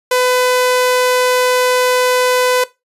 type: tone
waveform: sawtooth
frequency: 502 Hz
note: B4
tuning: 28 cents sharp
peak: -7 dBFS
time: 0.11-2.64 s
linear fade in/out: 5 ms
effects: noise-tail reverb RT60 0.2 s tail -17 dB re dry + resampled to 32000 Hz